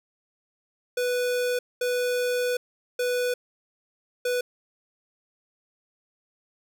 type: tone bursts at uneven times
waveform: square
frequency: 493.7 Hz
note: B4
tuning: 1 cent flat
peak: -24 dBFS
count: 4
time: 0.97-1.59 / 1.81-2.57 / 2.99-3.34 / 4.25-4.41 s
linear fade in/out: 5 ms
effects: none